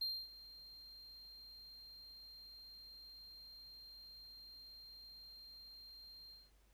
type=tone with ADSR envelope; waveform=triangle; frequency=4186 Hz; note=C8; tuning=in tune; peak=-35 dBFS; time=0.01-6.51 s; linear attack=7 ms; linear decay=260 ms; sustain=-18 dB; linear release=200 ms; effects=added 50 Hz sine -68 dBFS peak until 6.73 s + pink hiss -75 dBFS RMS until 6.73 s